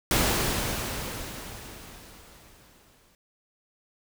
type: noise with exponential decay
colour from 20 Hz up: pink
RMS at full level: -22 dBFS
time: 0.11-3.15 s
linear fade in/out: 1 ms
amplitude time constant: 660 ms
effects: none